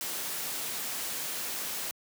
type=noise; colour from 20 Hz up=white; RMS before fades=-35 dBFS; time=0.01-1.91 s; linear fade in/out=0 ms; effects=high-pass 150 Hz 12 dB/octave